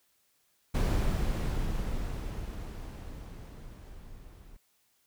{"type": "noise with level ramp", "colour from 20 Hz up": "brown", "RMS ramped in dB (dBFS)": [-25, -52], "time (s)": [0.74, 4.57], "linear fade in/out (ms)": 10, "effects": ["white hiss -71 dBFS RMS until 5.06 s"]}